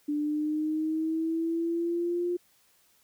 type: linear sweep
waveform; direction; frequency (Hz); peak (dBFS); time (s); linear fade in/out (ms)
sine; up; 293.7 to 353.6; -26; 0.08-2.37; 10
effects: white hiss -65 dBFS RMS until 3.03 s